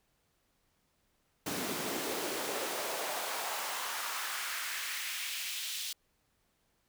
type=noise with high-pass filter sweep; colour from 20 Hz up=pink; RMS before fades=-37 dBFS; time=1.46-5.93 s; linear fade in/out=5 ms; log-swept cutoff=210 to 3600 Hz; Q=1.6; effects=pink hiss -75 dBFS RMS until 6.88 s